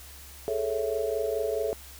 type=chord; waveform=sine; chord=A major seventh; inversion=third; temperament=equal; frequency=415.3 / 440 / 554.4 / 659.3 Hz; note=G#4 / A4 / C#5 / E5; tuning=0 / 0 / 0 / 0 cents; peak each=-33 / -29 / -33 / -33 dBFS; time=0.48-1.73 s; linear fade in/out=0 ms; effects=added 68 Hz sine -48 dBFS peak until 1.99 s + white hiss -48 dBFS RMS until 1.99 s